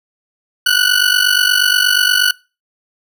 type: ring-modulated tone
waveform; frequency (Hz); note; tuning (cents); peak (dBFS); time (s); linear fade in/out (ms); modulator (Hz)
20% pulse; 1480; F#6; 0; -3; 0.66-2.31; 2; 24.2
effects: noise-tail reverb RT60 0.3 s tail -23 dB re dry